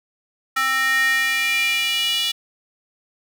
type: tone with high-pass filter sweep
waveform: square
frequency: 264.6 Hz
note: C4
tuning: 20 cents sharp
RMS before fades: -20 dBFS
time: 0.56-2.32 s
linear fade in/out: 10 ms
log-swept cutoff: 1500 to 3200 Hz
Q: 5.7
effects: none